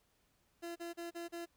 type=tone bursts; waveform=30% pulse; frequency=340.6 Hz; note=F4; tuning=43 cents flat; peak=-39 dBFS; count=5; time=0.62-1.46 s; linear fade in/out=20 ms; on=140 ms; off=35 ms; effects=pink hiss -75 dBFS RMS until 1.56 s